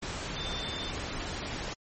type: tone in noise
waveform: sine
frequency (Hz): 3565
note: A7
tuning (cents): +22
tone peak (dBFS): -37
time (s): 0.36-0.91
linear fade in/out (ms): 10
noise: pink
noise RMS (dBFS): -36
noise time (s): 0.02-1.74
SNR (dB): -4
effects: low-pass 8000 Hz 12 dB/octave + MP3 32 kbps